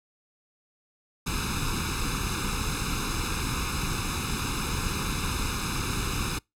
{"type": "noise with comb filter", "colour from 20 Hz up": "pink", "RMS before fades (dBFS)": -29, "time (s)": [1.26, 6.39], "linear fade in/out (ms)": 10, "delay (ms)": 0.78, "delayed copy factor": 0.95, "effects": ["noise-tail reverb RT60 0.2 s tail -26 dB re dry", "low-pass 11000 Hz 12 dB/octave"]}